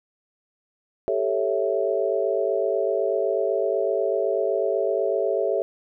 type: chord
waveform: sine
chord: A dominant seventh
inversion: third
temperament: equal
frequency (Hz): 392 / 440 / 554.4 / 659.3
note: G4 / A4 / C#5 / E5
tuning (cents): 0 / 0 / 0 / 0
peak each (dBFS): -26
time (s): 1.08-5.62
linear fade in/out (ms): 0
effects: none